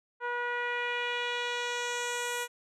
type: tone with low-pass filter sweep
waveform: 10% pulse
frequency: 483.9 Hz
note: B4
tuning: 35 cents flat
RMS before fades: -33 dBFS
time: 0.2-2.48 s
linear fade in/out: 50 ms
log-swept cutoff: 1300 to 11000 Hz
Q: 1.6
effects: none